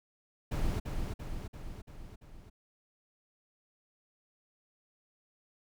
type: noise with echo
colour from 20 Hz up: brown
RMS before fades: -31 dBFS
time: 0.51-0.8 s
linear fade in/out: 10 ms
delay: 340 ms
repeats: 5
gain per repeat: -4 dB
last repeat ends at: 2.5 s
effects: none